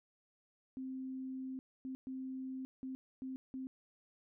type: tone bursts at uneven times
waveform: sine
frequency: 261.6 Hz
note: C4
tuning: in tune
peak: -40 dBFS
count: 6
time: 0.77-1.59 / 1.85-1.95 / 2.07-2.65 / 2.83-2.95 / 3.22-3.36 / 3.54-3.67 s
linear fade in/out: 0 ms
effects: none